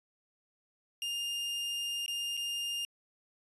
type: tone with dropouts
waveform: 40% pulse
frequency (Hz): 2814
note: F7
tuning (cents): +12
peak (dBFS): -32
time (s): 1.02-2.85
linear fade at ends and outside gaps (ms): 1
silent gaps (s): 2.062-2.08 / 2.369-2.374
effects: resampled to 24000 Hz